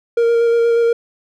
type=tone with vibrato; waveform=triangle; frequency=466.2 Hz; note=A#4; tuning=in tune; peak=-9 dBFS; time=0.17-0.93 s; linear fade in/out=5 ms; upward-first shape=square; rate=8.4 Hz; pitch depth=10 cents each way; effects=none